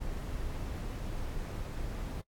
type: noise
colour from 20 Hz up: brown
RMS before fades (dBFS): -37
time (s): 0-2.22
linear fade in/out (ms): 20
effects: noise-tail reverb RT60 0.1 s tail -22 dB re dry + AAC 64 kbps